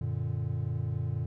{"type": "chord", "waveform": "triangle", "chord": "Gb augmented", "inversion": "none", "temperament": "equal", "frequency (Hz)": [92.5, 116.54, 146.83], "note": ["Gb2", "Bb2", "D3"], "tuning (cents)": [0, 0, 0], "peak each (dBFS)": [-33, -30, -33], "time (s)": [0.01, 1.26], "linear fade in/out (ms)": 5, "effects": []}